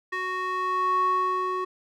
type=tone with band-pass filter sweep; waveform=square; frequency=370 Hz; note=F#4; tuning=in tune; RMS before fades=-26 dBFS; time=0.12-1.65 s; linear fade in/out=10 ms; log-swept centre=1600 to 860 Hz; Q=4.7; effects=none